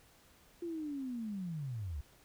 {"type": "linear sweep", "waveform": "sine", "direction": "down", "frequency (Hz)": [349.2, 64.5], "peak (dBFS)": -37, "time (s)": [0.62, 2.01], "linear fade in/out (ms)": 5, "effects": ["pink hiss -64 dBFS RMS until 2.24 s"]}